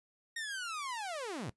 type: linear sweep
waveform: sawtooth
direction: down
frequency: 1869 to 87.31 Hz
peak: -34 dBFS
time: 0.36-1.5 s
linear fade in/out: 5 ms
effects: noise-tail reverb RT60 0.1 s tail -17 dB re dry + resampled to 24000 Hz